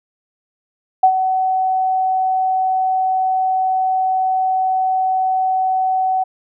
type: tone with ADSR envelope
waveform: sine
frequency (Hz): 753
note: F#5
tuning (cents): +30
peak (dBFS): -5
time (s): 1.03-6.24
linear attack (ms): 7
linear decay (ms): 75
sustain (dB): -9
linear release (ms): 12
effects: none